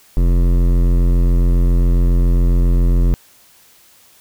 sine tone with hard clipping, 43.65 Hz, F1, in tune, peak -12 dBFS, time 0.17-3.14 s, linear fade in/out 0 ms, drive 15 dB, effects white hiss -49 dBFS RMS until 4.2 s

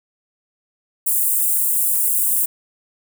white high-pass noise, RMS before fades -18 dBFS, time 1.06-2.46 s, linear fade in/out 10 ms, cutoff 8100 Hz, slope 48 dB/octave, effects none

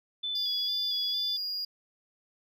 sine tone with vibrato, 3451 Hz, A7, 34 cents flat, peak -30 dBFS, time 0.23-1.37 s, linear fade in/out 10 ms, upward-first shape square, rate 2.2 Hz, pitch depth 29 cents each way
triangle tone, 4854 Hz, D#8, 44 cents flat, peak -30 dBFS, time 0.35-1.65 s, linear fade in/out 5 ms
effects none

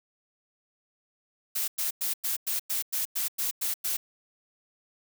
blue noise bursts, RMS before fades -29 dBFS, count 11, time 1.55-3.97 s, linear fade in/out 10 ms, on 130 ms, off 99 ms, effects none

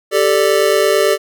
square chord, G suspended second, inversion none, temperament just, 392 / 441 / 588 Hz, G4 / A4 / D5, 0 / +4 / +2 cents, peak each -16 dBFS, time 0.11-1.18 s, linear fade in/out 50 ms, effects none

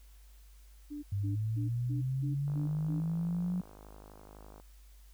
sine tone bursts, 293.7 Hz, D4, in tune, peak -38 dBFS, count 7, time 0.9-3.01 s, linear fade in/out 20 ms, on 130 ms, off 200 ms
sine linear sweep, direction up, 98 to 181.5 Hz, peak -30 dBFS, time 1.12-3.61 s, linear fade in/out 5 ms
click train, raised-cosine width 1 ms, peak -38 dBFS, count 111, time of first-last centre 2.48-4.599 s, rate 51.9 Hz
effects added 50 Hz sine -53 dBFS peak until 5.13 s + white hiss -66 dBFS RMS until 5.13 s

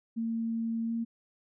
sine tone with pitch glide, 227.8 to 230.2 Hz, A#3 to A#3, -40 to -22 cents, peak -29 dBFS, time 0.16-1.05 s, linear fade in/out 20 ms, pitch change +18 cents, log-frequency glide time 0.85-0.92 s, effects none

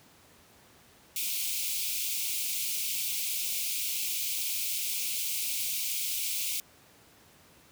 white high-pass noise, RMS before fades -32 dBFS, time 1.16-6.6 s, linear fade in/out 2 ms, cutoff 2200 Hz, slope 96 dB/octave, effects pink hiss -58 dBFS RMS until 7.71 s + high-pass 80 Hz 12 dB/octave

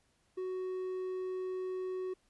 triangle tone with hard clipping, 371.3 Hz, F#4, 6 cents sharp, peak -36 dBFS, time 0.37-2.14 s, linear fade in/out 10 ms, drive 6 dB, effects pink hiss -73 dBFS RMS until 2.29 s + resampled to 24000 Hz

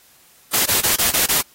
white noise bursts, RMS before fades -17 dBFS, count 6, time 0.53-1.415 s, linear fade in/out 10 ms, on 130 ms, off 21 ms, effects white hiss -52 dBFS RMS until 1.54 s + AAC 48 kbps

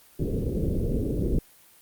pink low-pass noise, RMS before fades -26 dBFS, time 0.19-1.39 s, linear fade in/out 5 ms, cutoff 500 Hz, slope 48 dB/octave, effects white hiss -55 dBFS RMS until 1.81 s + Opus 32 kbps

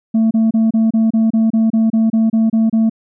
sine tone bursts, 223.2 Hz, A3, 25 cents sharp, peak -7 dBFS, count 14, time 0.14-2.897 s, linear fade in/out 10 ms, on 170 ms, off 29 ms, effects tanh soft clip ceiling -9 dBFS

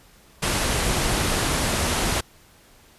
pink low-pass noise, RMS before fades -23 dBFS, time 0.42-2.21 s, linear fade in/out 10 ms, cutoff 12000 Hz, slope 96 dB/octave, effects pink hiss -53 dBFS RMS until 2.98 s + resampled to 32000 Hz

